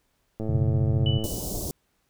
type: click train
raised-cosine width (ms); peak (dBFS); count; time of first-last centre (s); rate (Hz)
2; -19; 94; 0.4-1.253; 109
type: chord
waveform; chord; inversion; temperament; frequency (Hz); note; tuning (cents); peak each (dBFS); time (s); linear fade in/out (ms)
sine; F# suspended fourth; none; equal; 92.5 / 123.47 / 138.59; F#2 / B2 / C#3; 0 / 0 / 0; -25; 0.49-1.19; 5
type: tone with exponential decay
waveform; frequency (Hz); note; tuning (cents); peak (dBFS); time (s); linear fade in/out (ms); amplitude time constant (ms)
sine; 2971; F#7; +6; -26; 1.06-1.57; 2; 110
type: band-stop noise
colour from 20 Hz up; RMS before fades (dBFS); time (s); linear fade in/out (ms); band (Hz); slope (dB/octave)
pink; -31; 1.24-1.71; 0; 650 to 5200; 24
effects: pink hiss -71 dBFS RMS until 2.09 s